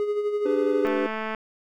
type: tone with tremolo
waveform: triangle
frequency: 415.3 Hz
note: G#4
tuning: in tune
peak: -19 dBFS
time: 0-0.87 s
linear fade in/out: 0 ms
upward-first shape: sine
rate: 12 Hz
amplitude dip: 50%
type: chord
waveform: triangle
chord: G major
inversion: second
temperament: equal with one note detuned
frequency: 293.7 / 392 / 502.2 Hz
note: D4 / G4 / B4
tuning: 0 / 0 / +29 cents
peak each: -25 dBFS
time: 0.45-1.07 s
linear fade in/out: 10 ms
type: click train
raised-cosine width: 0.5 ms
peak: -16 dBFS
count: 110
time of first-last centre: 0.85-1.348 s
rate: 219 Hz
effects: none